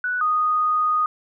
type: tone pair in turn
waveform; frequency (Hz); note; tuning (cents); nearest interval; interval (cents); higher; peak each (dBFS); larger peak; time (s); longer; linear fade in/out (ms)
sine; 1480 / 1239.5; F#6 / D#6; 0 / -7; minor third; 307; first; -21 / -17; second; 0.04-0.21 / 0.21-1.06; second; 2
effects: none